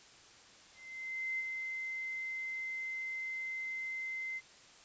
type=tone with ADSR envelope; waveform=sine; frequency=2071 Hz; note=C7; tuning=18 cents flat; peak=-33 dBFS; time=0.74-4.41 s; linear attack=650 ms; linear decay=31 ms; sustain=-4 dB; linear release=40 ms; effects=white hiss -58 dBFS RMS until 4.84 s + resampled to 16000 Hz